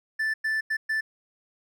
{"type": "tone bursts at uneven times", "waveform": "triangle", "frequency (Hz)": 1760, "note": "A6", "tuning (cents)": 0, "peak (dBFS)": -22, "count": 4, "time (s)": [[0.19, 0.34], [0.44, 0.61], [0.7, 0.77], [0.89, 1.01]], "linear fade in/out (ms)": 10, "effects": []}